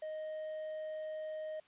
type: tone with quantisation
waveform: triangle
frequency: 622.3 Hz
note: D#5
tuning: in tune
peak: -37 dBFS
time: 0.02-1.6 s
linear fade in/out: 5 ms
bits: 10
effects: white hiss -66 dBFS RMS until 1.67 s + resampled to 8000 Hz